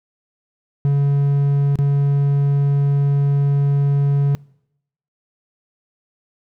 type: tone with dropouts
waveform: triangle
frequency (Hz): 141.2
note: C#3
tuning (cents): +32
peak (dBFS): -11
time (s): 0.85-4.35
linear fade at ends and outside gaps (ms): 0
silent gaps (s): 1.756-1.788
effects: noise-tail reverb RT60 0.8 s tail -25 dB re dry